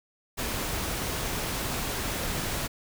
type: noise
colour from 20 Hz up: pink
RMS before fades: -31 dBFS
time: 0.37-2.68 s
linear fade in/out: 20 ms
effects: none